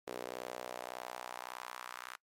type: tone with high-pass filter sweep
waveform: sawtooth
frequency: 61.74 Hz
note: B1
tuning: in tune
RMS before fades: -45 dBFS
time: 0.07-2.16 s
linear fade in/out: 5 ms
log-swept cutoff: 430 to 1300 Hz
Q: 2.1
effects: noise-tail reverb RT60 0.1 s tail -22 dB re dry + MP3 64 kbps